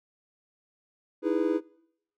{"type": "chord", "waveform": "triangle", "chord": "E major seventh", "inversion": "third", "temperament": "just", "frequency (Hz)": [309, 329.6, 412, 494.4], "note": ["D#4", "E4", "G#4", "B4"], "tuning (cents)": [-12, 0, -14, 2], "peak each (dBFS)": [-28, -26, -28, -29], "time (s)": [1.22, 1.61], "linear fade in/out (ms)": 50, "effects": ["noise-tail reverb RT60 0.8 s tail -24 dB re dry"]}